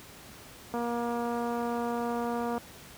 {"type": "click train", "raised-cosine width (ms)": 1, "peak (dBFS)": -20, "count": 437, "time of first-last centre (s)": [0.74, 2.58], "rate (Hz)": 237, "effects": ["pink hiss -49 dBFS RMS until 2.97 s", "high-pass 60 Hz 12 dB/octave"]}